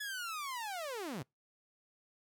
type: linear sweep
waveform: sawtooth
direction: down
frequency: 1719 to 110 Hz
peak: -35 dBFS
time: 0-1.23 s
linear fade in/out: 10 ms
effects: noise-tail reverb RT60 0.2 s tail -26 dB re dry